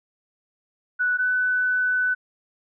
sine tone pair in turn, 1480 / 1498.9 Hz, F#6 / F#6, 0 / +22 cents, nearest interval unison, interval 22 cents, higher second, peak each -19 dBFS, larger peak neither, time 0.99-1.18 / 1.18-2.15 s, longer second, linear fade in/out 20 ms, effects none

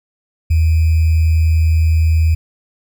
sine tone with sample-and-hold, 80.4 Hz, E2, 43 cents flat, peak -9 dBFS, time 0.5-2.35 s, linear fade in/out 10 ms, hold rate 2450 Hz, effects none

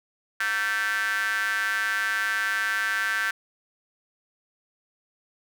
square tone with high-pass filter, 103.7 Hz, G#2, 2 cents flat, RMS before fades -26 dBFS, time 0.4-3.31 s, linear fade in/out 5 ms, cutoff 1600 Hz, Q 8.3, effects none

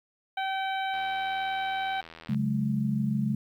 harmonic tone, 770 Hz, G5, 31 cents flat, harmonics 1 / 2 / 3 / 4 / 5, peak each -29 / -35 / -39 / -41 / -43 dBFS, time 0.37-2.01 s, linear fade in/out 5 ms
click train, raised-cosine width 0.3 ms, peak -29 dBFS, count 116, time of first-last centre 0.94-2.346 s, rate 81.8 Hz
sine chord, C# suspended fourth, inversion none, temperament equal with one note detuned, 138.59 / 185 / 211.5 Hz, C#3 / F#3 / G#3, 0 / 0 / +32 cents, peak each -29 / -33 / -27 dBFS, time 2.29-3.35 s, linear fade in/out 5 ms
effects 10-bit

